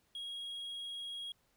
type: tone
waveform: triangle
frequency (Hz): 3293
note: G#7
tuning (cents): -15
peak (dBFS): -39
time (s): 0.15-1.32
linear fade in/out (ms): 2
effects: pink hiss -74 dBFS RMS until 1.56 s

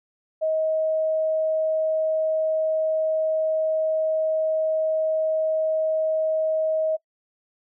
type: tone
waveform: sine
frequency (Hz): 632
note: D#5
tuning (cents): +27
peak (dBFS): -20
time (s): 0.41-6.97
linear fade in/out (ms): 20
effects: noise-tail reverb RT60 0.1 s tail -22 dB re dry

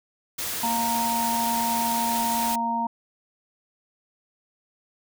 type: noise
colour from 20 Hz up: white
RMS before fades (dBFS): -30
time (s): 0.38-2.56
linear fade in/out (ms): 10
type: harmonic tone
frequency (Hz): 231.9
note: A#3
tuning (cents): -9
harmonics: 1 / 3 / 4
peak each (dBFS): -30 / -33 / -24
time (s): 0.63-2.87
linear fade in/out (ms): 5
effects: none

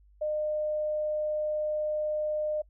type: tone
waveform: sine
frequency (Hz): 608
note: D#5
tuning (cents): -40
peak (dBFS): -27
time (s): 0.21-2.62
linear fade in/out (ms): 10
effects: noise-tail reverb RT60 0.1 s tail -25 dB re dry + added 50 Hz sine -56 dBFS peak until 2.69 s

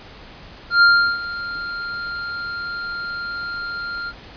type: tone with ADSR envelope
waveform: square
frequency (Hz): 1396.9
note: F6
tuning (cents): 0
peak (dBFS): -9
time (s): 0.7-4.13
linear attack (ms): 120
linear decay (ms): 360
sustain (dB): -17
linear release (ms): 49
effects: pink hiss -41 dBFS RMS until 4.36 s + resampled to 11025 Hz

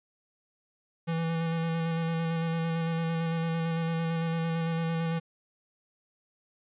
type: tone with vibrato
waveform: square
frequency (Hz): 164.81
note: E3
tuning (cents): 0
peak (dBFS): -28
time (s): 1.07-5.2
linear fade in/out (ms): 20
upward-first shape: square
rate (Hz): 8.9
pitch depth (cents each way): 15
effects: resampled to 8000 Hz

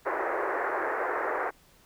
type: band-pass noise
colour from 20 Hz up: pink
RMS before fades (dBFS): -30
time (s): 0.05-1.51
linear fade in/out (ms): 20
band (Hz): 360 to 1900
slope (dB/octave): 48
effects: pink hiss -60 dBFS RMS until 1.85 s

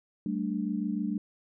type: chord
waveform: sine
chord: G suspended second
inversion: none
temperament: equal with one note detuned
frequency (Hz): 193.41 / 220 / 293.7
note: G3 / A3 / D4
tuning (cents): -23 / 0 / 0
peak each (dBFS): -32 / -32 / -34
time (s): 0.26-1.18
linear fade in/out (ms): 2
effects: none

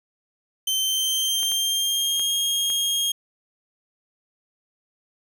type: tone with pitch glide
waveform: sawtooth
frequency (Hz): 3100 to 3248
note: G7 to G#7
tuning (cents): -20 to -39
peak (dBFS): -18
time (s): 0.67-3.12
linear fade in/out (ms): 5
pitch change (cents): +81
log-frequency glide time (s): 0.81-2.33
type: clicks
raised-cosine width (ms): 0.3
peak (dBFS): -22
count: 4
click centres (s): 1.431 / 1.518 / 2.196 / 2.701
effects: none

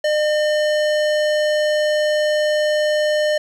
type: tone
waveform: square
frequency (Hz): 605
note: D#5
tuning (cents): -49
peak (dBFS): -16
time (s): 0.04-3.38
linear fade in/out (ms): 5
effects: low-pass 6000 Hz 12 dB/octave + 8-bit

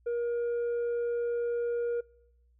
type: tone with tanh clipping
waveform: sine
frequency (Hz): 474.5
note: A#4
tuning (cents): +31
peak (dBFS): -29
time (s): 0.06-2.01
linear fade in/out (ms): 10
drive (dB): 3
effects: noise-tail reverb RT60 0.8 s tail -25 dB re dry + added 60 Hz sine -62 dBFS peak until 2.59 s

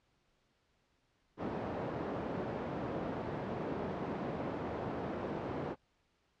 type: band-pass noise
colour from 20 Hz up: white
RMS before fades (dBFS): -39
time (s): 1.37-5.76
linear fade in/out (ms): 50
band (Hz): 100 to 570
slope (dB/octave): 12
effects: pink hiss -75 dBFS RMS until 6.4 s + low-pass 5000 Hz 12 dB/octave

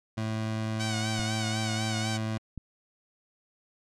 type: tone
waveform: 25% pulse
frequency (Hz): 110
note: A2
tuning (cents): 0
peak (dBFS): -25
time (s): 0.17-2.38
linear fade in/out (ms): 10
type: tone with vibrato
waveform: 5% pulse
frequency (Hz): 750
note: F#5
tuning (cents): +23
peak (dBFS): -19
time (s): 0.79-2.18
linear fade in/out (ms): 20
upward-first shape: sine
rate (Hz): 4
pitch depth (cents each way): 62
type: clicks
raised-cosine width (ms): 5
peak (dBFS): -25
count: 2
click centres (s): 1.195 / 2.577
effects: low-pass 7000 Hz 12 dB/octave + MP3 96 kbps

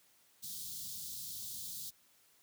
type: band-stop noise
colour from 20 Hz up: white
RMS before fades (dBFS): -44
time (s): 0.42-1.91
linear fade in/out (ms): 20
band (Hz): 220 to 3500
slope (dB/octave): 48
effects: white hiss -68 dBFS RMS until 2.42 s + high-pass 60 Hz 12 dB/octave

